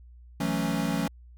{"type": "chord", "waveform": "square", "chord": "F# minor seventh", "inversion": "third", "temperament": "equal", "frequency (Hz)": [164.81, 185, 220, 277.2], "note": ["E3", "F#3", "A3", "C#4"], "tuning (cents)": [0, 0, 0, 0], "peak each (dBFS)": -32, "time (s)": [0.4, 1.08], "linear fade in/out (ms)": 5, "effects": ["added 60 Hz sine -47 dBFS peak until 1.37 s"]}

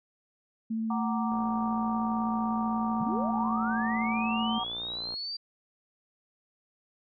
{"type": "tone with vibrato", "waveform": "sine", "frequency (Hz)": 223, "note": "A3", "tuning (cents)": 23, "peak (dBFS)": -28, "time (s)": [0.7, 4.59], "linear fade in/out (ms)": 10, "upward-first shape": "sine", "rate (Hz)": 16, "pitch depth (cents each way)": 11}
{"type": "chord", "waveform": "sine", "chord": "Gb augmented", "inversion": "none", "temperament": "equal with one note detuned", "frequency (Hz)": [747.3, 932.3, 1174.7], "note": ["Gb5", "Bb5", "D6"], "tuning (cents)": [17, 0, 0], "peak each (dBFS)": -35, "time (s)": [0.9, 4.64], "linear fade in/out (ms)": 5}
{"type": "click train", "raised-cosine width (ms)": 1, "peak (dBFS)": -31, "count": 226, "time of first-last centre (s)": [1.32, 5.14], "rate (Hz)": 58.9}
{"type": "linear sweep", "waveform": "sine", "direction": "up", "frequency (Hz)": [123.47, 4729], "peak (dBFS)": -33, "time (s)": [3, 5.37], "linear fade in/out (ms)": 10}
{"effects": []}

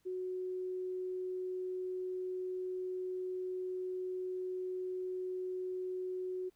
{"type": "tone", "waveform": "sine", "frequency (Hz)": 368.6, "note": "F#4", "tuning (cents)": -7, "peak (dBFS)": -36, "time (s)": [0.05, 6.5], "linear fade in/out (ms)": 20, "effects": ["pink hiss -75 dBFS RMS until 6.55 s"]}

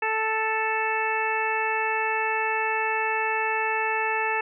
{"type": "harmonic tone", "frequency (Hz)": 440, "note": "A4", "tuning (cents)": 0, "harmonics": [1, 2, 3, 4, 5, 6], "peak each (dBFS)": [-31, -27, -33, -29, -33, -30], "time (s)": [0.02, 4.41], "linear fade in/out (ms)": 5, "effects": []}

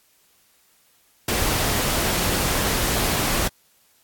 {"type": "noise", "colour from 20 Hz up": "pink", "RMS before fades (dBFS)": -22, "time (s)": [1.28, 3.48], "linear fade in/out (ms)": 5, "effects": ["white hiss -60 dBFS RMS until 4.03 s", "AAC 64 kbps"]}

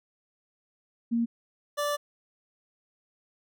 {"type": "tone pair in turn", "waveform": ["sine", "25% pulse"], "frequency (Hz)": [233.1, 584.3], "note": ["A#3", "D5"], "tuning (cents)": [0, -9], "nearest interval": "octave + major third", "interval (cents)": 1591, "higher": "second", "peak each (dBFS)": -23, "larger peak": "neither", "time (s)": [[1.11, 1.26], [1.77, 1.97]], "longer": "second", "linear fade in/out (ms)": 20, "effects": []}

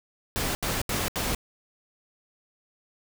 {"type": "noise bursts", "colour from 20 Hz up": "pink", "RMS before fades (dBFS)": -28, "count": 4, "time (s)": [0.36, 1.348], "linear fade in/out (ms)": 0, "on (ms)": 190, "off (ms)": 76, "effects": []}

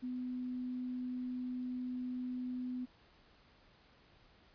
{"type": "tone", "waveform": "sine", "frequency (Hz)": 251, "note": "B3", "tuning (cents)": 28, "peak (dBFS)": -37, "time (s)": [0.02, 2.86], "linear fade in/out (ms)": 20, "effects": ["pink hiss -65 dBFS RMS until 4.54 s", "resampled to 11025 Hz"]}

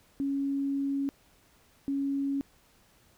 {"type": "tone pair in turn", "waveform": "sine", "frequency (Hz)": [277.2, 277.2], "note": ["C#4", "C#4"], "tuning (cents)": [0, 0], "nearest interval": "unison", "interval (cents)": 0, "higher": "neither", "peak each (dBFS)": -27, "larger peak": "neither", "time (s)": [[0.2, 1.09], [1.88, 2.41]], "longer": "first", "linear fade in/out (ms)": 0, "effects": ["pink hiss -63 dBFS RMS until 3.17 s"]}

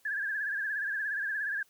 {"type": "tone with vibrato", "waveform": "sine", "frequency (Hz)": 1658, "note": "G#6", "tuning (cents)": -3, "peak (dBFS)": -30, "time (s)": [0.05, 1.63], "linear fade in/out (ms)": 5, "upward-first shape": "sine", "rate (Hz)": 17, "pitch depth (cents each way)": 85, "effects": ["white hiss -66 dBFS RMS until 1.69 s", "high-pass 60 Hz 12 dB/octave"]}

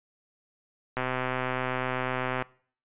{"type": "click train", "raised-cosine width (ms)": 0.5, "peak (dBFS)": -14, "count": 187, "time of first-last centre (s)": [0.97, 2.423], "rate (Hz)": 128, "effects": ["noise-tail reverb RT60 0.5 s tail -22 dB re dry", "resampled to 8000 Hz"]}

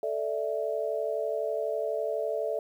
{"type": "chord", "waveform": "sine", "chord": "A suspended fourth", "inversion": "none", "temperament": "equal", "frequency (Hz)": [440, 587.3, 659.3], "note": ["A4", "D5", "E5"], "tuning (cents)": [0, 0, 0], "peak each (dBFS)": -32, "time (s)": [0.03, 2.59], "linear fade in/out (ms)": 2, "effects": ["10-bit"]}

